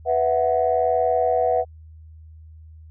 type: chord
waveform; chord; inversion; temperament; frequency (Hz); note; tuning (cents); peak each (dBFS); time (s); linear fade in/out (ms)
sine; B suspended fourth; none; equal; 493.9 / 659.3 / 740; B4 / E5 / F#5; 0 / 0 / 0; -21; 0.05-1.65; 50
effects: tanh soft clip ceiling -8 dBFS + added 79 Hz sine -41 dBFS peak until 2.9 s